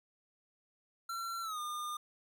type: tone with pitch glide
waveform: square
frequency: 1359 to 1210.7 Hz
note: F6 to D#6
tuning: -48 to -48 cents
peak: -38 dBFS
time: 1.09-1.97 s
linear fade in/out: 5 ms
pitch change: -200 cents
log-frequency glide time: 1.42-1.59 s
effects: none